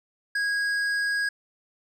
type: tone with hard clipping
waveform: sine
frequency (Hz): 1646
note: G#6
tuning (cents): -16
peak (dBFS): -25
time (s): 0.35-1.29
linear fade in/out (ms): 5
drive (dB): 8
effects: none